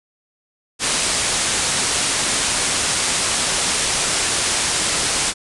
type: low-pass noise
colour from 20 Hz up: white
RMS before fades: -20 dBFS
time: 0.79-5.34 s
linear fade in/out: 50 ms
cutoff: 10000 Hz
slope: 96 dB/octave
effects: none